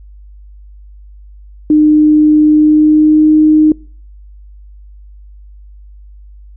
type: tone with pitch glide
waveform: sine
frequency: 304 to 308.2 Hz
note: D#4 to D#4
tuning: -40 to -16 cents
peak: -4 dBFS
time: 1.7-3.72 s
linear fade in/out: 2 ms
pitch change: +24 cents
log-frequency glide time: 2.51-3.31 s
effects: noise-tail reverb RT60 0.5 s tail -26 dB re dry + added 50 Hz sine -33 dBFS peak until 6.56 s